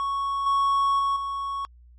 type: tone with level steps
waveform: triangle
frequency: 1108.7 Hz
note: C#6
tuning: in tune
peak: -22 / -17 / -19 / -25 dBFS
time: 0-1.65 s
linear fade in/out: 0 ms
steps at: 0.46 / 0.99 / 1.16 s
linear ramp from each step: 5 ms
effects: added 60 Hz sine -48 dBFS peak until 1.98 s + MP3 48 kbps